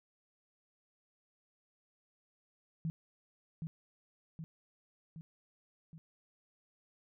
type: tone with echo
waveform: sine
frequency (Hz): 161.3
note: E3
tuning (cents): -37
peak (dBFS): -33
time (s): 2.85-2.9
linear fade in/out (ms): 0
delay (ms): 770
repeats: 4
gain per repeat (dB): -4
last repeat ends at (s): 5.98
effects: none